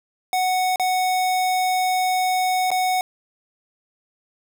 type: tone with dropouts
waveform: square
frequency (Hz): 740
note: F#5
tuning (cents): 0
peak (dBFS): -19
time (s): 0.33-3.01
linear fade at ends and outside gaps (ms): 1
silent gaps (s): 0.759-0.797 / 2.705-2.715
effects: none